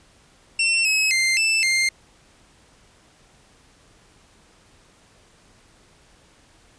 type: tone with pitch steps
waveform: sawtooth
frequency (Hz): 2703 / 2566 / 2093 / 2645 / 2106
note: E7 / E7 / C7 / E7 / C7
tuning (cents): +43 / -47 / 0 / +5 / +11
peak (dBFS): -14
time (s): 0.59-1.89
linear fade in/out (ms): 5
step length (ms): 260
effects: pink hiss -55 dBFS RMS until 6.78 s + resampled to 22050 Hz